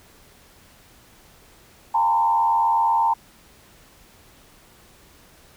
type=tone with frequency modulation; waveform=sine; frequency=910 Hz; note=A#5; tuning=42 cents flat; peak=-16 dBFS; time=1.94-3.14 s; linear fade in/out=10 ms; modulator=88.1 Hz; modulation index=0.83; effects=pink hiss -52 dBFS RMS until 5.56 s